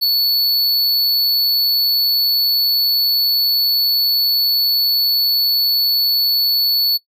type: tone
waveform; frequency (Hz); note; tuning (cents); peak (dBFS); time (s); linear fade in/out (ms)
square; 4435; C#8; 0; -13; 0.01-6.98; 20
effects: noise-tail reverb RT60 0.1 s tail -20 dB re dry